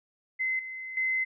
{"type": "tone with level steps", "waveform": "sine", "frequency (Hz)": 2054, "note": "C7", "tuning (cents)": -33, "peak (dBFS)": [-26, -36, -25], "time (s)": [0.39, 1.25], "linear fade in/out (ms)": 20, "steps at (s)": [0.59, 0.97], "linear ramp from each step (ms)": 2, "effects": []}